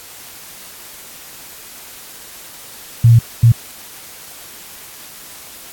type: tone bursts at uneven times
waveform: sine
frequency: 116.54 Hz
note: A#2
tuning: in tune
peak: -4 dBFS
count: 2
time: 3.04-3.19 / 3.43-3.52 s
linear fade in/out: 5 ms
effects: white hiss -36 dBFS RMS until 5.72 s + AAC 64 kbps